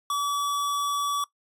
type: tone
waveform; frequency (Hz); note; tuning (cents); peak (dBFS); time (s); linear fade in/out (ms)
square; 1145; D6; -44; -25; 0.1-1.24; 2
effects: noise-tail reverb RT60 0.1 s tail -20 dB re dry + resampled to 32000 Hz